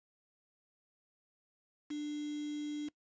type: tone with quantisation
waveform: sine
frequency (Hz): 296.8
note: D4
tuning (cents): +18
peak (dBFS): -36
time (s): 1.9-2.89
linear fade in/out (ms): 10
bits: 8
effects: noise-tail reverb RT60 0.1 s tail -22 dB re dry + resampled to 16000 Hz